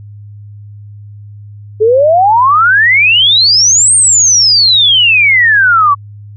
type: exponential two-way sweep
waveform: sine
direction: up then down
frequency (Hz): 417.6 to 8830 to 1111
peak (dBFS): -4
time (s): 1.8-5.95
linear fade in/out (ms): 20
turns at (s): 3.95
effects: added 103 Hz sine -28 dBFS peak until 6.36 s